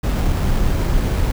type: noise with sample-and-hold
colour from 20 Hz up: brown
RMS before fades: -17 dBFS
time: 0.03-1.32 s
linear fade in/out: 10 ms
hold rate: 6300 Hz
effects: none